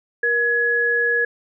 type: tone pair together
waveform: sine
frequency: 472.8 / 1683.6 Hz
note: A#4 / G#6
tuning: +24 / +23 cents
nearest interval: octave + minor seventh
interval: 2199 cents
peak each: -23 / -17 dBFS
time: 0.23-1.25 s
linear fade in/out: 5 ms
effects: none